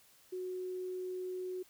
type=tone; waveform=sine; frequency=367.6 Hz; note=F#4; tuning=11 cents flat; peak=-37 dBFS; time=0.32-1.63 s; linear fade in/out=10 ms; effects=white hiss -64 dBFS RMS until 1.69 s